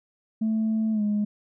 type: tone with pitch glide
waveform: sine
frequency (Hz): 220 to 208.4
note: A3 to G#3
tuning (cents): 0 to +6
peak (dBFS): -20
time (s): 0.41-1.25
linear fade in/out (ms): 10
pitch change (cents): -94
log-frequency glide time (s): 0.92-1.02
effects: tanh soft clip ceiling -19 dBFS